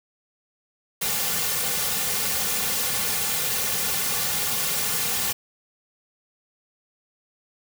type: noise with comb filter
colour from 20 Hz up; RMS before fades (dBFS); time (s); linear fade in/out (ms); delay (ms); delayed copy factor
white; -25; 1.01-5.33; 10; 3.1; -0.85
effects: none